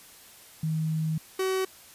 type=tone pair in turn; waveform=sine / 45% pulse; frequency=158.1 / 378.2 Hz; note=D#3 / F#4; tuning=+28 / +38 cents; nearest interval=octave + minor third; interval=1510 cents; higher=second; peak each=-25 dBFS; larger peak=neither; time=0.63-1.18 / 1.39-1.65 s; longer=first; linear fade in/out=5 ms; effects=white hiss -51 dBFS RMS until 1.94 s + resampled to 32000 Hz